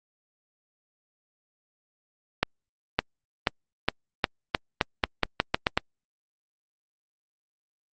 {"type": "accelerating click train", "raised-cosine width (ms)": 0.3, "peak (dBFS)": -4, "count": 13, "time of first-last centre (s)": [2.43, 5.775], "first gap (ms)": 560, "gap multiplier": 0.86, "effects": ["Opus 48 kbps"]}